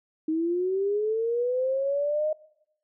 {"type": "linear sweep", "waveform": "sine", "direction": "up", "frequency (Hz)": [311.1, 623], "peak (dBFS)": -23, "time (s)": [0.28, 2.33], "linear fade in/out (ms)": 5, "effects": ["noise-tail reverb RT60 0.8 s tail -22 dB re dry"]}